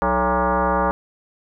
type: tone with frequency modulation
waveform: sine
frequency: 185.8 Hz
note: F#3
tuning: 7 cents sharp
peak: -16 dBFS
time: 0.02-0.91 s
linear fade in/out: 0 ms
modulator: 249 Hz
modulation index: 4.6
effects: none